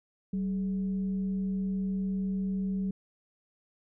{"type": "tone with frequency modulation", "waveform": "sine", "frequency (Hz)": 191.4, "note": "G3", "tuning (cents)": -41, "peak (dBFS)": -28, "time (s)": [0.33, 2.91], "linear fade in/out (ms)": 5, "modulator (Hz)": 231, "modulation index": 0.24, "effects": []}